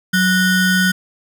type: ring-modulated tone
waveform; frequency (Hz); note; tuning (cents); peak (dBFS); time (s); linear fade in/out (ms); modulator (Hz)
square; 829; G#5; -3; -10; 0.13-0.92; 10; 644
effects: none